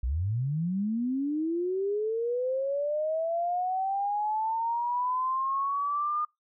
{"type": "linear sweep", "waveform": "sine", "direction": "up", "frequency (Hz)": [55, 1219], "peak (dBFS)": -26, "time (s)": [0.03, 6.25], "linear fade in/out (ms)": 5, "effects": ["noise-tail reverb RT60 0.2 s tail -25 dB re dry"]}